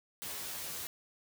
white noise with comb filter, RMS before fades -41 dBFS, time 0.22-0.87 s, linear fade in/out 0 ms, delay 12 ms, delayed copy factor +0.95, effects none

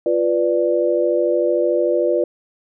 sine chord, B diminished, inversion second, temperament equal, 349.2 / 493.9 / 587.3 Hz, F4 / B4 / D5, 0 / 0 / 0 cents, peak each -19 dBFS, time 0.06-2.24 s, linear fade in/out 2 ms, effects none

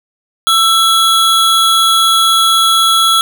square tone pair together, 1332 / 3356 Hz, E6 / G#7, +18 / +17 cents, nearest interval octave + major third, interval 1599 cents, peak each -11 dBFS, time 0.47-3.21 s, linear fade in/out 0 ms, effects none

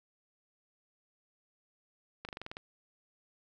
slowing click train, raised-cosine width 0.3 ms, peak -25 dBFS, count 8, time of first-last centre 2.25-2.569 s, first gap 38 ms, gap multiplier 1.06, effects none

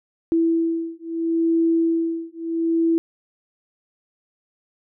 sine beating tone pair, 330 / 330.75 Hz, E4 / E4, +2 / +6 cents, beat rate 0.75 Hz, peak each -21 dBFS, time 0.32-2.98 s, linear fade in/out 0 ms, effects none

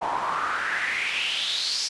pink noise with band-pass filter sweep, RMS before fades -27 dBFS, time 0.01-1.89 s, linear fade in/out 20 ms, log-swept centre 830 to 5300 Hz, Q 5.1, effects resampled to 24000 Hz

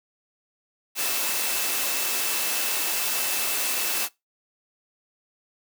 sine tone in noise, 2637 Hz, E7, in tune, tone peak -36 dBFS, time 0.95-4.09 s, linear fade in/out 50 ms, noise white, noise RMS -26 dBFS, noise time 0.95-4.09 s, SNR -13 dB, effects noise-tail reverb RT60 0.2 s tail -22 dB re dry + high-pass 300 Hz 12 dB/octave

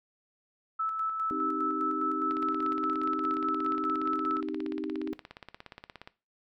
sine tone with tremolo, 1310 Hz, E6, 11 cents flat, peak -27 dBFS, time 0.79-4.41 s, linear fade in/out 10 ms, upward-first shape square, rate 4.9 Hz, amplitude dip 35%
sine chord, C minor, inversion none, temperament equal, 261.6 / 311.1 / 392 Hz, C4 / Eb4 / G4, 0 / 0 / 0 cents, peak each -37 / -34 / -38 dBFS, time 1.31-5.13 s, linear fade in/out 0 ms
click train, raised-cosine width 0.3 ms, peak -27 dBFS, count 65, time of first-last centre 2.31-6.075 s, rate 17 Hz
effects noise-tail reverb RT60 0.3 s tail -18 dB re dry

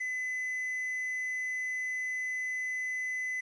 triangle tone with quantisation, 2015 Hz, B6, 34 cents sharp, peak -30 dBFS, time 0-3.41 s, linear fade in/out 10 ms, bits 10, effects resampled to 22050 Hz

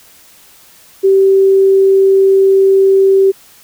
sine tone, 387.4 Hz, G4, 20 cents flat, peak -5 dBFS, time 1.03-3.32 s, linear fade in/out 20 ms, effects white hiss -43 dBFS RMS until 3.63 s

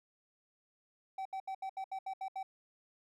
triangle tone bursts, 768 Hz, G5, 36 cents flat, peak -35 dBFS, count 9, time 1.18-2.43 s, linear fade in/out 5 ms, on 74 ms, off 73 ms, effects none

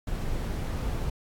brown noise, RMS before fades -30 dBFS, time 0.07-1.1 s, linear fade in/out 5 ms, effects AAC 64 kbps

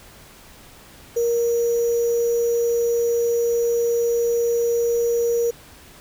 sine tone with sample-and-hold, 470 Hz, A#4, 14 cents sharp, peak -17 dBFS, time 1.16-5.51 s, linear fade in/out 10 ms, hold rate 6300 Hz, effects pink hiss -46 dBFS RMS until 6 s

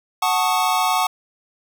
square chord, D# half-diminished seventh, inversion first, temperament equal, 740 / 880 / 1108.7 / 1244.5 Hz, F#5 / A5 / C#6 / D#6, 0 / 0 / 0 / 0 cents, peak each -22 / -23 / -23 / -26 dBFS, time 0.22-1.07 s, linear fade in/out 5 ms, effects none

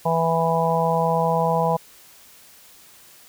harmonic tone, 164.81 Hz, E3, in tune, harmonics 1 / 3 / 4 / 5 / 6, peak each -24 / -24 / -24 / -24 / -24 dBFS, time 0.05-1.77 s, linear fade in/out 10 ms, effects white hiss -49 dBFS RMS until 3.28 s

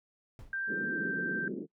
brown noise with exponential decay, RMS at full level -44 dBFS, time 0.39-0.67 s, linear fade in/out 1 ms, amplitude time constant 60 ms
sine tone with pitch glide, 1576 to 1566.9 Hz, G6 to G6, +9 to -1 cents, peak -32 dBFS, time 0.53-1.48 s, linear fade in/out 2 ms, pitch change -10 cents, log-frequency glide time 0.76-1.05 s
pink band-pass noise, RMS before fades -38 dBFS, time 0.67-1.67 s, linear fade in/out 50 ms, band 170 to 450 Hz, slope 48 dB/octave
effects noise-tail reverb RT60 0.1 s tail -22 dB re dry

